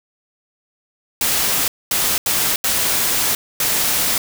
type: noise bursts at uneven times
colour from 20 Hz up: white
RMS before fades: -18 dBFS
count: 5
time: 1.21-1.68 / 1.91-2.18 / 2.26-2.56 / 2.64-3.35 / 3.6-4.18 s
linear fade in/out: 2 ms
effects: none